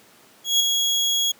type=tone with ADSR envelope; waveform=30% pulse; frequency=3322 Hz; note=G#7; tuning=in tune; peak=-11 dBFS; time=0.44-1.32 s; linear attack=160 ms; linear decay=8 ms; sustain=-5 dB; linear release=9 ms; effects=pink hiss -52 dBFS RMS until 1.39 s + high-pass 200 Hz 12 dB/octave